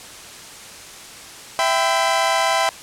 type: chord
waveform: sawtooth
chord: E minor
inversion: none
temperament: equal with one note detuned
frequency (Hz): 659.3 / 784 / 1013.2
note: E5 / G5 / B5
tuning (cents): 0 / 0 / +44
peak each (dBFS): -17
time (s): 1.59-2.69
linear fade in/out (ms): 0
effects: white hiss -38 dBFS RMS until 2.82 s + low-pass 9000 Hz 12 dB/octave